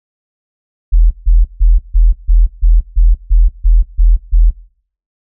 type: tone bursts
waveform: sine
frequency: 41.1 Hz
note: E1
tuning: 4 cents flat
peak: -3 dBFS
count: 11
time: 0.92-4.51 s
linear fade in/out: 20 ms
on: 190 ms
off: 150 ms
effects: noise-tail reverb RT60 0.6 s tail -21 dB re dry